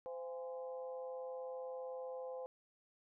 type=harmonic tone with a mistuned harmonic; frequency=171.8 Hz; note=F3; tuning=28 cents flat; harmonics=3 / 4 / 5 / 6; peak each=-43 / -55 / -53 / -59 dBFS; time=0.06-2.46 s; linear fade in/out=0 ms; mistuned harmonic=5; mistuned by=-75 cents; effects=none